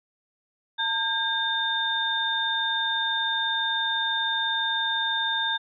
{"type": "tone cluster", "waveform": "sine", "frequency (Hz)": [904, 1609, 3623], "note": ["A5", "G6", "A7"], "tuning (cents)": [47, 45, 50], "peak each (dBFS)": [-30, -28, -26], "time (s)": [0.78, 5.58], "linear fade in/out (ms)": 20, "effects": []}